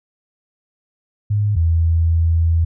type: tone pair in turn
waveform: sine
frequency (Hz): 103.9 / 82.64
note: G#2 / E2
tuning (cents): +1 / +5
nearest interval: major third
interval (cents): 396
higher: first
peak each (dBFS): -14 / -12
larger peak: second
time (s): 1.3-1.56 / 1.56-2.65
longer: second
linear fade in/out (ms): 10
effects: none